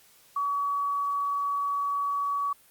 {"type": "tone", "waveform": "sine", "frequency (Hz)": 1134, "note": "C#6", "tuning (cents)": 39, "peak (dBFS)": -25, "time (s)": [0.36, 2.53], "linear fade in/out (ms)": 5, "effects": ["white hiss -58 dBFS RMS until 2.7 s", "Opus 48 kbps"]}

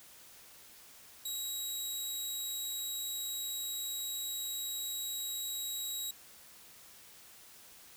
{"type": "tone", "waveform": "15% pulse", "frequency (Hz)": 3840, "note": "B7", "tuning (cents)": -49, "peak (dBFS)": -29, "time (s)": [1.25, 6.11], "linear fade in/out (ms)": 5, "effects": ["white hiss -56 dBFS RMS until 7.96 s"]}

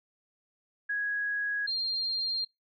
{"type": "tone pair in turn", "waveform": "sine", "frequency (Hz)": [1661.2, 4196], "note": ["G#6", "C8"], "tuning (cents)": [0, 4], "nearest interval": "octave + major third", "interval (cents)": 1604, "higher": "second", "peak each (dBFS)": -28, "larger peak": "neither", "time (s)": [[0.89, 1.67], [1.67, 2.45]], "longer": "neither", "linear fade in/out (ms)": 10, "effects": ["noise-tail reverb RT60 0.2 s tail -23 dB re dry"]}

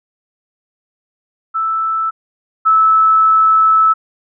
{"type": "tone pair in turn", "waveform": "sine", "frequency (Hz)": [1318.5, 1306.4], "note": ["E6", "E6"], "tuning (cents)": [0, -16], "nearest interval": "unison", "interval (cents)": 16, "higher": "first", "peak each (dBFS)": [-14, -7], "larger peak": "second", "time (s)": [[1.54, 2.11], [2.65, 3.94]], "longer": "second", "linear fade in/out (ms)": 20, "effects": []}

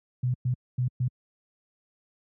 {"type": "tone bursts at uneven times", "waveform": "sine", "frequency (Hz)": 125.2, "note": "B2", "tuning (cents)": 24, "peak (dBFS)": -22, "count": 4, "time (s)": [[0.23, 0.34], [0.45, 0.54], [0.78, 0.88], [1, 1.08]], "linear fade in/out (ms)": 5, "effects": ["high-pass 80 Hz 12 dB/octave"]}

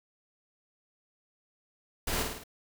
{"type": "noise with echo", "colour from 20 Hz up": "pink", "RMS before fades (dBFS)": -32, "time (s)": [2.07, 2.23], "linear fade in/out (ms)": 5, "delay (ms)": 52, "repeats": 4, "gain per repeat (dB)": -4, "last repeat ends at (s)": 2.438, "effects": []}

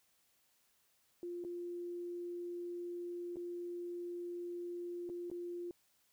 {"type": "tone with dropouts", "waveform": "sine", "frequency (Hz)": 349.5, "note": "F4", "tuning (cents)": 1, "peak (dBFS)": -40, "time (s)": [1.23, 5.71], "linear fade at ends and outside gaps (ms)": 1, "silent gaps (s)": [[1.44, 1.448], [3.359, 3.368], [5.092, 5.098], [5.301, 5.314]], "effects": ["white hiss -74 dBFS RMS until 6.12 s"]}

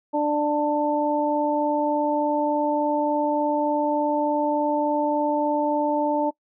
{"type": "harmonic tone", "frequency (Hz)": 296.1, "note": "D4", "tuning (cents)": 14, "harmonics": [1, 2, 3], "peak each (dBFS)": [-24, -24, -24], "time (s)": [0.13, 6.31], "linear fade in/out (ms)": 20, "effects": ["noise-tail reverb RT60 0.1 s tail -22 dB re dry"]}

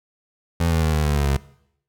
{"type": "tone with pitch steps", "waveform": "25% pulse", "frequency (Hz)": [83.8, 81.18, 78.64, 76.18, 73.8, 71.49, 69.26], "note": ["E2", "E2", "D#2", "D#2", "D2", "D2", "C#2"], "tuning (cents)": [29, -26, 19, -36, 9, -46, -1], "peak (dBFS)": -14, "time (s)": [0.6, 1.37], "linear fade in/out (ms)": 5, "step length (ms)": 110, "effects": ["noise-tail reverb RT60 0.7 s tail -19 dB re dry"]}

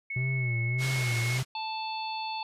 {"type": "tone with pitch glide", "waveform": "sine", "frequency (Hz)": [2200, 2180], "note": ["C#7", "C#7"], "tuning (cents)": [-14, -29], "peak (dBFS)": -32, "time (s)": [0.1, 1.38], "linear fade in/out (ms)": 5, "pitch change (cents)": -15, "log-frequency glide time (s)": [0.33, 1.25]}
{"type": "tone with vibrato", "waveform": "triangle", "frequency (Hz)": 124.4, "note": "B2", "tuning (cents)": 13, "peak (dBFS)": -25, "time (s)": [0.16, 1.43], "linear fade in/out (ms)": 5, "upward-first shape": "sine", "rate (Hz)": 1.7, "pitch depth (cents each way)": 110}
{"type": "low-pass noise", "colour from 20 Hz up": "white", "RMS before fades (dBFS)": -37, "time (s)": [0.78, 1.45], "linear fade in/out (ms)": 50, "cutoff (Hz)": 6000, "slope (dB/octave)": 12}
{"type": "harmonic tone", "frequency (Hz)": 880, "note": "A5", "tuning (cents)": 0, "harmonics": [1, 3, 4, 5], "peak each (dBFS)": [-33, -40, -43, -40], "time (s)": [1.55, 2.43], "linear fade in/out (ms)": 2}
{"effects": ["resampled to 32000 Hz"]}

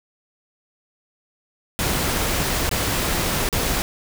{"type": "noise with dropouts", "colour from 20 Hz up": "pink", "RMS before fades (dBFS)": -22, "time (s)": [1.79, 3.82], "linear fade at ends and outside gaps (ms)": 0, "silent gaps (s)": [[2.692, 2.713], [3.489, 3.527]], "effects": []}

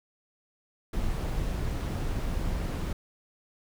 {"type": "noise", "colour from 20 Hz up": "brown", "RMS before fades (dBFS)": -30, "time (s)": [0.93, 2.93], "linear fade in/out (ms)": 5, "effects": []}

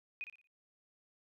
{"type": "tone with echo", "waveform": "sine", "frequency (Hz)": 2489, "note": "D#7", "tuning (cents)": 0, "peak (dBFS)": -38, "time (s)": [0.21, 0.24], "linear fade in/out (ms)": 0, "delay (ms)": 58, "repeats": 4, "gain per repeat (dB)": -9, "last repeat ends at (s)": 0.472, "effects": []}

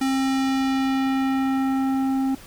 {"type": "tone with low-pass filter sweep", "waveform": "square", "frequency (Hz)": 267, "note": "C4", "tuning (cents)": 35, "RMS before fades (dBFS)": -22, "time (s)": [0.01, 2.35], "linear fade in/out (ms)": 5, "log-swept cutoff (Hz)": [11000, 710], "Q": 0.78, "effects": ["pink hiss -45 dBFS RMS until 2.46 s"]}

